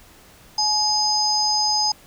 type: tone cluster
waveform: sine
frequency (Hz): 851 / 5010 / 6380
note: G#5 / D#8 / G8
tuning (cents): +42 / +11 / +30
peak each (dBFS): -23 / -19 / -27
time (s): 0.58-1.92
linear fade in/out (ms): 5
effects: pink hiss -49 dBFS RMS until 2.06 s